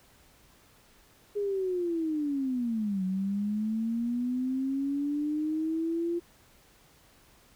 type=linear two-way sweep; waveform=sine; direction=down then up; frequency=415.3 to 185 to 345.8 Hz; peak=-27 dBFS; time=1.35-6.2 s; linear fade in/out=20 ms; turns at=3.04 s; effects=pink hiss -60 dBFS RMS until 7.55 s